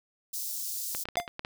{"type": "high-pass noise", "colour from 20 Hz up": "white", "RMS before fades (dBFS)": -35, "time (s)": [0.33, 1.04], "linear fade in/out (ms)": 10, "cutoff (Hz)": 4800, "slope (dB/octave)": 24}
{"type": "clicks", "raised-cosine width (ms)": 0.3, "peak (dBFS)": -19, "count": 8, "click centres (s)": [0.949, 1.055, 1.087, 1.156, 1.2, 1.278, 1.394, 1.449]}
{"type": "tone with exponential decay", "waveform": "square", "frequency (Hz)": 698.5, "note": "F5", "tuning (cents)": 0, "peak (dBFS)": -21, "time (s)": [1.17, 1.28], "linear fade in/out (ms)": 0, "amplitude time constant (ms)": 22}
{"effects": []}